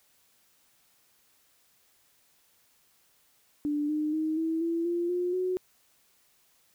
sine tone with pitch steps, 294.4 / 303.9 / 313.7 / 323.8 / 334.3 / 345.1 / 356.2 / 367.7 Hz, D4 / D#4 / D#4 / E4 / E4 / F4 / F4 / F#4, +4 / -41 / +14 / -31 / +24 / -21 / +34 / -11 cents, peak -26 dBFS, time 3.65-5.57 s, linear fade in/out 0 ms, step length 240 ms, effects white hiss -66 dBFS RMS until 6.74 s

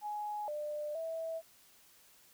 sine tone with pitch steps, 837 / 597 / 652 Hz, G#5 / D5 / E5, +13 / +28 / -19 cents, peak -36 dBFS, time 0.01-1.42 s, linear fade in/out 50 ms, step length 470 ms, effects white hiss -63 dBFS RMS until 2.33 s

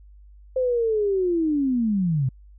sine linear sweep, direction down, 522 to 123.47 Hz, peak -19 dBFS, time 0.56-2.29 s, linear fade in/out 5 ms, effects added 50 Hz sine -45 dBFS peak until 2.58 s

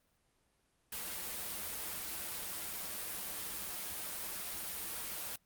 white noise with comb filter, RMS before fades -41 dBFS, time 0.92-5.36 s, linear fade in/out 5 ms, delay 7.5 ms, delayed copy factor -0.7, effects pink hiss -75 dBFS RMS until 5.45 s + Opus 32 kbps

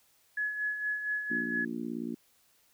sine tone with tremolo, 1696 Hz, G#6, 36 cents sharp, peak -28 dBFS, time 0.37-1.65 s, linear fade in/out 5 ms, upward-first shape sine, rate 4.3 Hz, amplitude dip 55%
harmonic tone, 58.27 Hz, A#1, in tune, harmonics 3 / 4 / 5 / 6 / 7, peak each -45 / -36 / -39 / -41 / -52 dBFS, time 1.3-2.15 s, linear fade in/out 10 ms
effects white hiss -67 dBFS RMS until 2.73 s

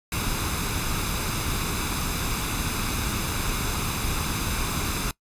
pink noise with comb filter, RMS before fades -27 dBFS, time 0.12-5.11 s, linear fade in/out 2 ms, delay 0.8 ms, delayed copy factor +0.55, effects noise-tail reverb RT60 0.1 s tail -21 dB re dry + resampled to 32000 Hz

